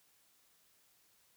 silence, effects white hiss -70 dBFS RMS until 1.36 s

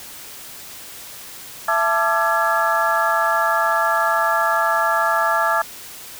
sine tone cluster, 668 / 880 / 1183 / 1351 / 1679 Hz, E5 / A5 / D6 / E6 / G#6, +23 / 0 / +12 / +42 / +18 cents, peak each -22 dBFS, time 1.68-5.62 s, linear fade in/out 5 ms, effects white hiss -37 dBFS RMS until 6.19 s

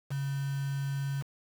sine tone with quantisation, 138.59 Hz, C#3, in tune, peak -30 dBFS, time 0.1-1.23 s, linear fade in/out 20 ms, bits 7, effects none

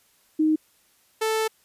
sine / sawtooth tone pair in turn, 311.3 / 440.2 Hz, D#4 / A4, +1 / +1 cents, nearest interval tritone, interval 600 cents, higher second, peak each -17 / -18 dBFS, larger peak first, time 0.39-0.56 / 1.21-1.48 s, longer second, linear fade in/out 10 ms, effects white hiss -62 dBFS RMS until 1.64 s + resampled to 32000 Hz

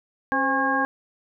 harmonic tone with a mistuned harmonic, 271.3 Hz, C#4, 37 cents flat, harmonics 1 / 2 / 3 / 4 / 6, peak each -27 / -30 / -26 / -26 / -24 dBFS, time 0.32-0.85 s, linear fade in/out 0 ms, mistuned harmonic 2, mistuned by -73 cents, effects none

